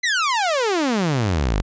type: exponential sweep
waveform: sawtooth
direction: down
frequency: 2061 to 43.48 Hz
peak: -14 dBFS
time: 0.03-1.62 s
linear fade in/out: 10 ms
effects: resampled to 16000 Hz